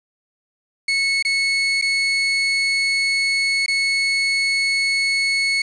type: tone with dropouts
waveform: 30% pulse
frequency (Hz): 2200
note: C#7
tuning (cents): -14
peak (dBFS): -14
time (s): 0.88-5.62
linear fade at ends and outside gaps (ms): 5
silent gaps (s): 1.226-1.249 / 1.815-1.822 / 3.662-3.68
effects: resampled to 22050 Hz + 7-bit